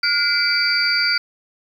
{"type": "tone cluster", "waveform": "sine", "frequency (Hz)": [1427, 2049, 2321, 4580, 4799], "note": ["F6", "C7", "D7", "D8", "D8"], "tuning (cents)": [37, -37, -21, -44, 37], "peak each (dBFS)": [-20, -27, -24, -21, -22], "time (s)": [0.03, 1.18], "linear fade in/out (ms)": 5, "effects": ["8-bit"]}